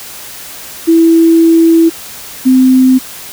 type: tone pair in turn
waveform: sine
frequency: 329.6 / 258.6 Hz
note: E4 / C4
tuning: 0 / -20 cents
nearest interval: major third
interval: 420 cents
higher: first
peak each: -3 dBFS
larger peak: neither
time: 0.87-1.9 / 2.45-2.99 s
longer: first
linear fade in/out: 20 ms
effects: white hiss -28 dBFS RMS until 3.32 s